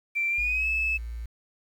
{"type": "tone with pitch glide", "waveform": "sine", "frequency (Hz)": [2349, 2606], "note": ["D7", "E7"], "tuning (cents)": [0, -20], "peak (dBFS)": -23, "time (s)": [0.15, 0.98], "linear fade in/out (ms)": 20, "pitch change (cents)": 180, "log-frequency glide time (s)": [0.29, 0.68]}
{"type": "tone", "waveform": "sine", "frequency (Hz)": 57.5, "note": "A#1", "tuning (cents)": -23, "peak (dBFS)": -32, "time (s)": [0.38, 1.26], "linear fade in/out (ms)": 5}
{"effects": ["tanh soft clip ceiling -17 dBFS", "9-bit"]}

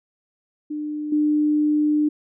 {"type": "tone with level steps", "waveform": "sine", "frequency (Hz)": 300, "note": "D4", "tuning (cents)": 37, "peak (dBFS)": [-25, -16], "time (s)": [0.7, 2.09], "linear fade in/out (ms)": 10, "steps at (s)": 1.12, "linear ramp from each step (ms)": 5, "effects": []}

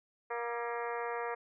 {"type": "harmonic tone with a mistuned harmonic", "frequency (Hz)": 236.5, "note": "A#3", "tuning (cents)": 25, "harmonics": [2, 3, 4, 5, 6, 7, 8, 9, 10], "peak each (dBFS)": [-38, -42, -41, -43, -48, -46, -47, -49, -54], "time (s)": [0.3, 1.35], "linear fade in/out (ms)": 10, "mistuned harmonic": 6, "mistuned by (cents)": -58, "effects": []}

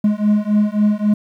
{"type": "beating tone pair", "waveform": "triangle", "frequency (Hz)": [207.7, 211.4], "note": ["G#3", "G#3"], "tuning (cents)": [0, 31], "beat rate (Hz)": 3.7, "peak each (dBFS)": -14, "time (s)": [0.04, 1.14], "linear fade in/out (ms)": 5, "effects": ["8-bit"]}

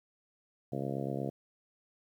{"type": "harmonic tone", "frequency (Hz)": 68.4, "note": "C#2", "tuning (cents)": -23, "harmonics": [2, 3, 4, 5, 6, 7, 8, 9, 10], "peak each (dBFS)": [-38, -40, -41, -42, -43, -43, -44, -45, -45], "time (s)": [0.72, 1.3], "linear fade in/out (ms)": 5, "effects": ["11-bit"]}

